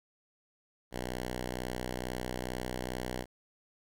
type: tone with pitch glide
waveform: 5% pulse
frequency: 62 to 62.43 Hz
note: B1 to B1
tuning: +7 to +19 cents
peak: -24 dBFS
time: 0.91-3.26 s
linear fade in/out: 50 ms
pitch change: +12 cents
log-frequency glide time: 1.16-2.77 s
effects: 11-bit